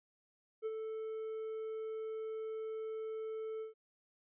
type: tone with ADSR envelope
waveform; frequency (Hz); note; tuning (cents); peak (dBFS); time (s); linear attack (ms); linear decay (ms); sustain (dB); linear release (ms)
triangle; 440; A4; 0; -32; 0.62-3.74; 39; 38; -5; 130
effects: resampled to 8000 Hz